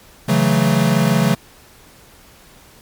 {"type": "chord", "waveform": "square", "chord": "F# minor seventh", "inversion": "second", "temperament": "equal", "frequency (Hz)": [138.59, 164.81, 185, 220], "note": ["C#3", "E3", "F#3", "A3"], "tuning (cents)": [0, 0, 0, 0], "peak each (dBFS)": -19, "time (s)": [0.28, 1.35], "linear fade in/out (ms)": 10, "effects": ["pink hiss -46 dBFS RMS until 2.81 s", "MP3 96 kbps"]}